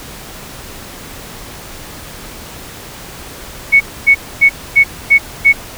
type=tone bursts; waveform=sine; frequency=2217 Hz; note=C#7; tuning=in tune; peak=-3 dBFS; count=6; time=3.72-5.53 s; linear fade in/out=20 ms; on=85 ms; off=260 ms; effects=pink hiss -31 dBFS RMS until 5.77 s